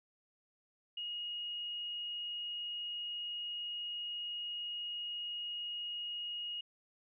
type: tone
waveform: sine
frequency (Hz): 2877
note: F#7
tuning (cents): -49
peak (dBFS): -38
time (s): 0.97-6.61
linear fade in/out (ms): 5
effects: none